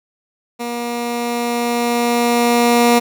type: tone with level ramp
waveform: 15% pulse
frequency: 238.2 Hz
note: A#3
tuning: 38 cents sharp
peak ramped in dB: -16 to -3 dBFS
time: 0.59-3 s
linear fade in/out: 20 ms
effects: none